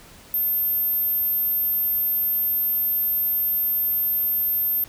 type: tone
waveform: sine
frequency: 13290 Hz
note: G#9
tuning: in tune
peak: -18 dBFS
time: 0.34-4.84 s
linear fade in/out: 0 ms
effects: tanh soft clip ceiling -17 dBFS + pink hiss -47 dBFS RMS until 4.88 s